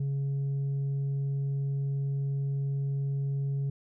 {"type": "tone with tanh clipping", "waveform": "sine", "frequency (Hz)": 138.59, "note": "C#3", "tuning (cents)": 0, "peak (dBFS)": -28, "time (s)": [0, 3.7], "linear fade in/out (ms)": 5, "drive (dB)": 2, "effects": []}